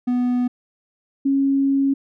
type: tone pair in turn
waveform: triangle / sine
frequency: 246.9 / 274.4 Hz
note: B3 / C#4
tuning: 0 / -17 cents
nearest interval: major second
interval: 183 cents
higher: second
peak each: -15 dBFS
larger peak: neither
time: 0.07-0.48 / 1.25-1.94 s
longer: second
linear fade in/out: 10 ms
effects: none